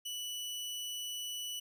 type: tone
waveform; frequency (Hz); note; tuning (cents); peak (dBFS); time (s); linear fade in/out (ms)
sawtooth; 2960; F#7; 0; -35; 0.05-1.6; 10
effects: none